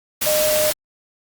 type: tone in noise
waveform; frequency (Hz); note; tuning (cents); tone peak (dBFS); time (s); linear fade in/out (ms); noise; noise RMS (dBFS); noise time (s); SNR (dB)
sine; 610; D#5; -34; -17; 0.26-0.71; 10; white; -21; 0.21-0.73; +1
effects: Opus 48 kbps